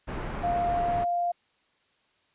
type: low-pass noise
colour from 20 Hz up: pink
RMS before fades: -34 dBFS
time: 0.07-1.05 s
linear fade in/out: 20 ms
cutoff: 1600 Hz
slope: 12 dB/octave
type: tone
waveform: sine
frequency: 698.5 Hz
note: F5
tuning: in tune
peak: -24 dBFS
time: 0.43-1.32 s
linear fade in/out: 10 ms
effects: white hiss -68 dBFS RMS until 2.34 s + resampled to 8000 Hz